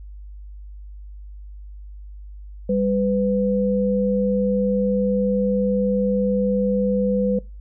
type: tone pair together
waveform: sine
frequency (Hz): 198.43 / 500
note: G3 / B4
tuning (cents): +21 / +21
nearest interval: octave + major third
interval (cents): 1600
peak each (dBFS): -20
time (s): 2.69-7.39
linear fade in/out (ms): 5
effects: noise-tail reverb RT60 0.3 s tail -23 dB re dry + added 50 Hz sine -35 dBFS peak until 7.6 s